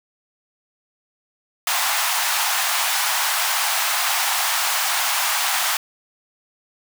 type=high-pass noise; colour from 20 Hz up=pink; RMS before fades=-21 dBFS; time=1.67-5.77 s; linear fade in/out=2 ms; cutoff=730 Hz; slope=48 dB/octave; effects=none